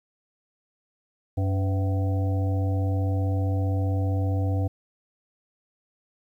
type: harmonic tone with a mistuned harmonic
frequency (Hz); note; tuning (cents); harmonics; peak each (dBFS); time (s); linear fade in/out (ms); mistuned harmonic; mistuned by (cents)
95.3; G2; -48; 1 / 3 / 5 / 7 / 8; -22 / -32 / -36 / -39 / -40; 1.37-4.68; 10; 5; +86
effects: 10-bit